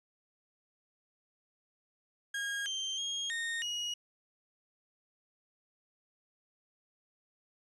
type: tone with pitch steps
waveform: 35% pulse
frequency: 1630 / 3142 / 3256 / 1845 / 2893 Hz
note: G#6 / G7 / G#7 / A#6 / F#7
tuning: -33 / +3 / -35 / -18 / -40 cents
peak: -32 dBFS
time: 2.34-3.94 s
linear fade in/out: 5 ms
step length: 320 ms
effects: resampled to 24000 Hz + 11-bit